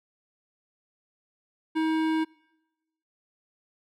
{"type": "tone with hard clipping", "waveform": "sine", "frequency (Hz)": 318.1, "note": "D#4", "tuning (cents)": 38, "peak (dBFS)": -25, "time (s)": [1.75, 2.25], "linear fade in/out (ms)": 20, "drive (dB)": 16, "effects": ["noise-tail reverb RT60 1.0 s tail -26 dB re dry"]}